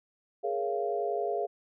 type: chord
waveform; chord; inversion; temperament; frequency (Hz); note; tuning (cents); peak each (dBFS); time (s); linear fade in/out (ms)
sine; Bb minor seventh; third; equal with one note detuned; 415.3 / 466.2 / 554.4 / 690.8; Ab4 / Bb4 / Db5 / F5; 0 / 0 / 0 / -19; -32 / -36 / -37 / -32; 0.43-1.47; 20
effects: none